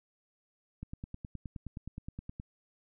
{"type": "click train", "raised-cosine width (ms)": 5, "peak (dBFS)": -28, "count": 16, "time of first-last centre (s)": [0.83, 2.399], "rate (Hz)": 9.56, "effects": []}